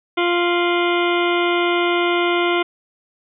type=harmonic tone with a mistuned harmonic; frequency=348.8 Hz; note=F4; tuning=2 cents flat; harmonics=1 / 2 / 3 / 4 / 6 / 7 / 8 / 9 / 10; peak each=-18 / -24 / -25 / -25 / -25 / -30 / -31 / -31 / -32 dBFS; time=0.17-2.63 s; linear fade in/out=10 ms; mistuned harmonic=8; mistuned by=+68 cents; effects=none